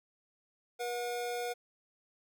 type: tone pair together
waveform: square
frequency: 481.7 / 724 Hz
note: B4 / F#5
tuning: -43 / -38 cents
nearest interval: perfect fifth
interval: 705 cents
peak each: -37 / -39 dBFS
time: 0.79-1.54 s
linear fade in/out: 20 ms
effects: none